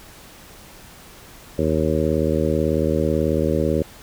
harmonic tone, 78.2 Hz, D#2, 9 cents sharp, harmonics 1 / 2 / 3 / 4 / 5 / 6 / 7, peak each -25 / -25 / -25 / -25 / -25 / -25 / -25 dBFS, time 1.58-3.83 s, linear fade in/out 10 ms, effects pink hiss -44 dBFS RMS until 4.02 s

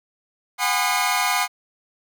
sawtooth tone cluster, 731 / 810 / 1004 / 1225 / 2156 Hz, F#5 / G#5 / B5 / D#6 / C#7, -21 / -43 / +28 / -27 / -49 cents, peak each -22 dBFS, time 0.58-1.48 s, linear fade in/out 50 ms, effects none

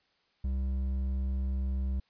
sine tone with hard clipping, 65.8 Hz, C2, 10 cents sharp, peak -30 dBFS, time 0.44-2 s, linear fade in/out 5 ms, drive 6 dB, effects white hiss -71 dBFS RMS until 2.09 s + resampled to 11025 Hz

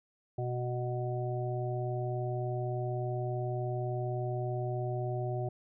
harmonic tone, 123.47 Hz, B2, in tune, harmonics 1 / 3 / 5 / 6, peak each -33 / -38 / -40 / -41 dBFS, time 0.38-5.49 s, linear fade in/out 5 ms, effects none

